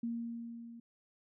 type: tone with level ramp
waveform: sine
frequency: 233.1 Hz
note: A#3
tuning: in tune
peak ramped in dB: -33 to -48 dBFS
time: 0.03-0.8 s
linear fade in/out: 5 ms
effects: none